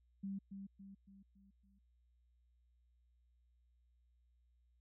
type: tone with echo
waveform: sine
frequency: 196 Hz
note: G3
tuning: in tune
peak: -40 dBFS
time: 0.23-0.39 s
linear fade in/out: 10 ms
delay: 280 ms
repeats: 5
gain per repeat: -6 dB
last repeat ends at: 1.79 s
effects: added 60 Hz sine -70 dBFS peak until 4.8 s